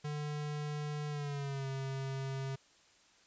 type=tone with pitch glide; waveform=square; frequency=148.7 to 134.79 Hz; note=D3 to C#3; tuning=+22 to -48 cents; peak=-37 dBFS; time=0.04-2.56 s; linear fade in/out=10 ms; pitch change=-170 cents; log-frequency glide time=1.09-1.67 s; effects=white hiss -65 dBFS RMS until 3.26 s + resampled to 16000 Hz